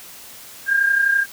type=tone pair together; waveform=sine; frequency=1603.2 / 1635 Hz; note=G6 / G#6; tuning=+38 / -28 cents; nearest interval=unison; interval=34 cents; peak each=-15 / -22 dBFS; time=0.66-1.26 s; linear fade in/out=50 ms; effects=white hiss -40 dBFS RMS until 1.32 s